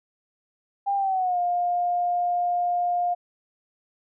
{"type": "tone with pitch glide", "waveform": "sine", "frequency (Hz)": [798, 706.8], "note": ["G5", "F5"], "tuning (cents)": [31, 21], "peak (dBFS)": -21, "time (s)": [0.86, 3.15], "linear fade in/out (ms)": 20, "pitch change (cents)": -210, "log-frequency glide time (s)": [0.96, 1.39], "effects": []}